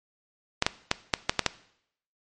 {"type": "clicks", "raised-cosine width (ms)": 0.2, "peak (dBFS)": -3, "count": 7, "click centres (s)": [0.624, 0.665, 0.914, 1.138, 1.295, 1.393, 1.463], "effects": ["noise-tail reverb RT60 0.7 s tail -18 dB re dry", "MP3 48 kbps"]}